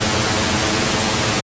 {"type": "noise with comb filter", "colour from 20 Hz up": "pink", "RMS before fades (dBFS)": -17, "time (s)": [0, 1.41], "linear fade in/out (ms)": 20, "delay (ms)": 9.3, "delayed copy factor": 0.9, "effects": ["high-pass 80 Hz 12 dB/octave", "resampled to 16000 Hz"]}